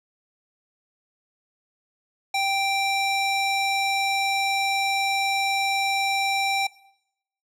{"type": "tone with band-pass filter", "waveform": "square", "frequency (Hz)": 784, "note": "G5", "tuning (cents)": 0, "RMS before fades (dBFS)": -24, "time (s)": [2.34, 6.67], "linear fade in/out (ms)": 5, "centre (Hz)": 3100, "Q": 0.59, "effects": ["noise-tail reverb RT60 0.8 s tail -20 dB re dry"]}